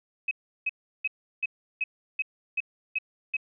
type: tone bursts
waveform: sine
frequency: 2550 Hz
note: D#7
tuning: 42 cents sharp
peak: -24 dBFS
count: 9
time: 0.28-3.368 s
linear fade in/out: 5 ms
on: 32 ms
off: 350 ms
effects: none